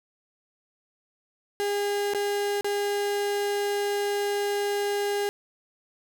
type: tone with dropouts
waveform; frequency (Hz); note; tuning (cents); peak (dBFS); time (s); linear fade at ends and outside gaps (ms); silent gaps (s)
35% pulse; 406.9; G#4; -35; -23; 1.6-5.29; 0; 2.136-2.147 / 2.61-2.645
effects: none